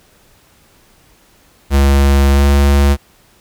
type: tone with pitch glide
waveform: square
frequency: 69.3 to 70.35 Hz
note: C#2 to C#2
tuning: 0 to +26 cents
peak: -8 dBFS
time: 1.7-2.97 s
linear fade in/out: 50 ms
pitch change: +26 cents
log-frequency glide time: 2.31-2.44 s
effects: pink hiss -50 dBFS RMS until 3.4 s